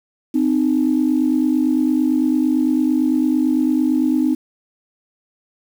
sine tone pair together, 258.3 / 307.2 Hz, C4 / D#4, -22 / -22 cents, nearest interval minor third, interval 300 cents, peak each -16 dBFS, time 0.34-4.35 s, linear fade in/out 10 ms, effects tanh soft clip ceiling -7 dBFS + 7-bit

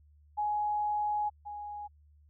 sine tone pair in turn, 837 / 829.3 Hz, G#5 / G#5, +13 / -3 cents, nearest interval unison, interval 16 cents, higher first, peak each -28 / -38 dBFS, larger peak first, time 0.37-1.3 / 1.45-1.88 s, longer first, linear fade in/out 20 ms, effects added 74 Hz sine -58 dBFS peak until 2.29 s

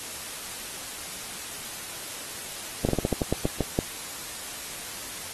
slowing click train, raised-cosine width 2 ms, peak -10 dBFS, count 11, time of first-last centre 2.85-3.789 s, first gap 38 ms, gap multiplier 1.19, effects white hiss -37 dBFS RMS until 5.33 s + AAC 32 kbps

